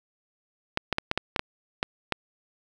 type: clicks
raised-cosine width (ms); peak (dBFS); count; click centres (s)
0.3; -8; 9; 0.774 / 0.927 / 0.984 / 1.114 / 1.176 / 1.362 / 1.394 / 1.829 / 2.123
effects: 7-bit